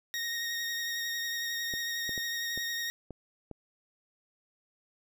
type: tone with vibrato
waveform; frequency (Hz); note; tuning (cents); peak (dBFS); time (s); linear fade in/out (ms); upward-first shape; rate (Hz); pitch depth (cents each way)
20% pulse; 1864.7; A#6; 0; -27; 0.14-2.9; 0; sine; 11; 18
type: clicks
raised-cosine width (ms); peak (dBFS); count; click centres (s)
2; -28; 6; 1.738 / 2.093 / 2.178 / 2.576 / 3.107 / 3.513
effects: none